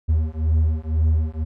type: beating tone pair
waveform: triangle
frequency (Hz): 77.78 / 79.78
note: D#2 / D#2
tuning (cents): 0 / +44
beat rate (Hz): 2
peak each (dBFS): -18 / -18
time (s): 0.08-1.45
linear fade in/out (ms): 20
effects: none